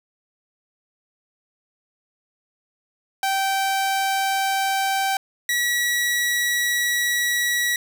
sawtooth tone pair in turn, 777 / 1931 Hz, G5 / B6, -16 / -39 cents, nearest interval octave + major third, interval 1577 cents, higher second, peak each -16 dBFS, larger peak neither, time 3.23-5.17 / 5.49-7.76 s, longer second, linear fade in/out 2 ms, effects none

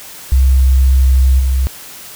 sine tone with level steps, 65.41 Hz, C2, in tune, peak -6 / -10 dBFS, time 0.32-1.67 s, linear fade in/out 0 ms, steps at 1.39 s, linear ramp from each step 10 ms, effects white hiss -33 dBFS RMS until 2.15 s

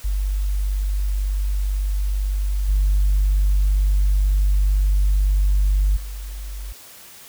sine tone with level steps, 49 Hz, G1, in tune, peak -18 / -13 / -28 dBFS, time 0.04-6.73 s, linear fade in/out 10 ms, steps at 2.68 / 5.96 s, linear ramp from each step 10 ms, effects tanh soft clip ceiling -10 dBFS + white hiss -43 dBFS RMS until 7.28 s

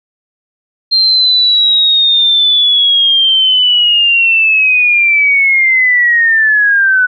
sine linear sweep, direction down, 4186 to 1480 Hz, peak -6 dBFS, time 0.91-7.07 s, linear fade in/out 20 ms, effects none

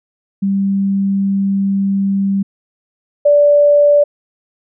sine tone pair in turn, 196.4 / 582.3 Hz, G3 / D5, +4 / -15 cents, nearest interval octave + perfect fifth, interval 1881 cents, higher second, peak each -12 / -6 dBFS, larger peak second, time 0.42-2.43 / 3.25-4.04 s, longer first, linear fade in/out 10 ms, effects none

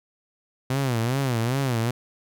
sawtooth tone with vibrato, 125.3 Hz, B2, 25 cents sharp, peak -18 dBFS, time 0.7-1.91 s, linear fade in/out 5 ms, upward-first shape sine, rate 2.5 Hz, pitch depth 180 cents each way, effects none

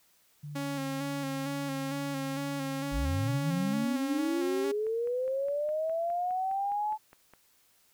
sine tone, 146.83 Hz, D3, in tune, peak -38 dBFS, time 0.43-3.85 s, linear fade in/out 10 ms
sawtooth tone with vibrato, 275.2 Hz, C#4, 12 cents flat, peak -29 dBFS, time 0.55-4.72 s, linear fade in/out 10 ms, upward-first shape square, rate 2.2 Hz, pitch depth 28 cents each way
sine linear sweep, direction up, 43.65 to 867 Hz, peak -28 dBFS, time 2.91-6.98 s, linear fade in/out 50 ms
click train, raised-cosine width 0.5 ms, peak -37 dBFS, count 16, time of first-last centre 4.25-7.336 s, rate 4.86 Hz
effects white hiss -66 dBFS RMS until 7.93 s

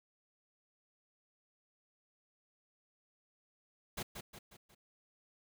pink noise with echo, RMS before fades -40 dBFS, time 3.97-4.03 s, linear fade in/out 10 ms, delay 180 ms, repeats 4, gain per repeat -6 dB, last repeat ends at 4.75 s, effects none

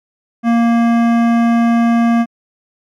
sine tone with hard clipping, 233.1 Hz, A#3, in tune, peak -11 dBFS, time 0.43-2.26 s, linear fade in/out 50 ms, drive 15 dB, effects MP3 96 kbps

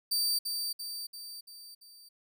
sawtooth tone with echo, 4641 Hz, D8, 21 cents flat, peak -24 dBFS, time 0.11-0.39 s, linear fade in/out 10 ms, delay 340 ms, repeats 5, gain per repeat -5 dB, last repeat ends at 2.09 s, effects none

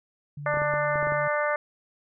sine tone, 145.2 Hz, D3, 19 cents flat, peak -34 dBFS, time 0.37-1.28 s, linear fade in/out 5 ms
harmonic tone, 296.6 Hz, D4, 17 cents sharp, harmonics 2 / 3 / 4 / 5 / 6 / 7, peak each -26 / -33 / -30 / -32 / -32 / -35 dBFS, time 0.46-1.56 s, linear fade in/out 2 ms
clicks, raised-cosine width 2 ms, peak -25 dBFS, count 8, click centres 0.541 / 0.572 / 0.619 / 0.738 / 0.957 / 1.028 / 1.071 / 1.122 s
effects none

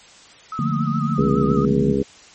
sine tone with vibrato, 1268 Hz, D#6, 32 cents sharp, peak -26 dBFS, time 0.52-1.65 s, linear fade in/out 2 ms, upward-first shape sine, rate 7.2 Hz, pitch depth 59 cents each way
sine chord, Bb major seventh, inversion first, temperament equal, 146.83 / 174.61 / 220 / 233.1 Hz, D3 / F3 / A3 / Bb3, 0 / 0 / 0 / 0 cents, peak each -22 / -26 / -24 / -26 dBFS, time 0.59-1.93 s, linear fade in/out 2 ms
harmonic tone, 68.2 Hz, C#2, 28 cents flat, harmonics 1 / 2 / 3 / 4 / 5 / 6 / 7, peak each -31 / -28 / -22 / -23 / -31 / -21 / -27 dBFS, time 1.18-2.03 s, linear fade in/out 5 ms
effects white hiss -46 dBFS RMS until 2.34 s + MP3 32 kbps

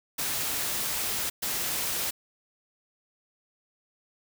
white noise bursts at uneven times, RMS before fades -30 dBFS, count 2, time 0.18-1.3 / 1.42-2.11 s, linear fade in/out 10 ms, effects none

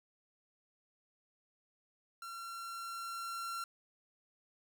45% pulse tone with level ramp, 1365 Hz, F6, 40 cents flat, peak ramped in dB -44 to -38 dBFS, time 2.22-3.64 s, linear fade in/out 2 ms, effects none

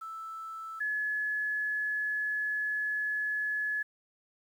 sine tone pair in turn, 1318.5 / 1704.5 Hz, E6 / G#6, 0 / +45 cents, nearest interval major third, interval 445 cents, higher second, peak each -38 / -29 dBFS, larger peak second, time 0.01-0.8 / 0.8-3.83 s, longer second, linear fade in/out 10 ms, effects 10-bit

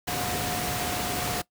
sine tone in noise, 719 Hz, F#5, 50 cents flat, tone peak -34 dBFS, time 0.07-1.42 s, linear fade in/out 10 ms, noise pink, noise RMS -29 dBFS, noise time 0.07-1.42 s, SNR -8 dB, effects noise-tail reverb RT60 0.1 s tail -19 dB re dry + high-pass 80 Hz 12 dB/octave

